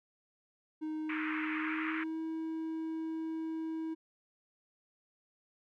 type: tone with pitch glide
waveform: triangle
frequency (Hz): 311.1 to 321.5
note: D#4 to E4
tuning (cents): 0 to -43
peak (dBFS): -33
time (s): 0.81-3.95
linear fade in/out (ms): 20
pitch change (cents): +57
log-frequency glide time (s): 1.55-2.2
type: band-pass noise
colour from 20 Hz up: white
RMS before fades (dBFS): -39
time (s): 1.09-2.04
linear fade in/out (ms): 5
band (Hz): 1100 to 2400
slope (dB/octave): 48
effects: none